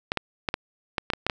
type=clicks; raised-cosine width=0.3 ms; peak=-8 dBFS; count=9; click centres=0.119 / 0.173 / 0.488 / 0.541 / 0.982 / 1.102 / 1.135 / 1.266 / 1.298 s; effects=none